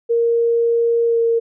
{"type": "tone with pitch glide", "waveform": "sine", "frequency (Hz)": [466.2, 461.4], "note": ["A#4", "A#4"], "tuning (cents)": [0, -18], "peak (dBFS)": -13, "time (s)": [0.09, 1.4], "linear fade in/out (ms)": 20, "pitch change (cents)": -18, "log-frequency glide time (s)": [1.06, 1.19], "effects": []}